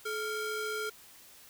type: ring-modulated tone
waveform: 45% pulse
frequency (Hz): 912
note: A#5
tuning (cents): -38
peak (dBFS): -30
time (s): 0.05-0.9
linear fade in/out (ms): 10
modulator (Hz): 483
effects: white hiss -55 dBFS RMS until 1.49 s